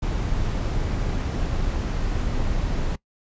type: noise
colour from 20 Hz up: brown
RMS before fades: -24 dBFS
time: 0.02-2.96 s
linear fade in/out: 10 ms
effects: noise-tail reverb RT60 0.1 s tail -21 dB re dry + resampled to 16000 Hz